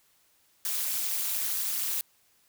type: noise with amplitude modulation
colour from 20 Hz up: blue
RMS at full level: -26 dBFS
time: 0.65-2.01 s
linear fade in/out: 2 ms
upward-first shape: sine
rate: 213 Hz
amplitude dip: 100%
effects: white hiss -66 dBFS RMS until 2.48 s